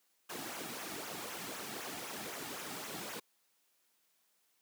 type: noise with flanger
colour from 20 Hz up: pink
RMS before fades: -43 dBFS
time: 0.29-3.2 s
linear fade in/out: 10 ms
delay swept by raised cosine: 0.21 to 2.01 ms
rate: 3.9 Hz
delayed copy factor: -0.6
effects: white hiss -75 dBFS RMS until 4.61 s + high-pass 200 Hz 12 dB/octave